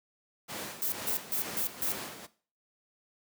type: noise with tremolo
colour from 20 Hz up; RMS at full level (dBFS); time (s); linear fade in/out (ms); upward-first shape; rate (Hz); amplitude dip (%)
pink; -37; 0.48-2.27; 20; sine; 2.2; 65
type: noise bursts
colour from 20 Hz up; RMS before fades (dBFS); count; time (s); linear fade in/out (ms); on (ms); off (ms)
violet; -31; 5; 0.82-1.92; 0; 100; 150
effects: noise-tail reverb RT60 0.4 s tail -17 dB re dry + high-pass 200 Hz 12 dB/octave